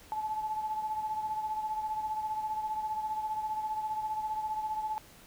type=beating tone pair; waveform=sine; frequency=862 / 877 Hz; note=A5 / A5; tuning=-36 / -6 cents; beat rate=15 Hz; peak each=-32 / -40 dBFS; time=0.12-4.98 s; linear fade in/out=0 ms; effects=pink hiss -55 dBFS RMS until 5.26 s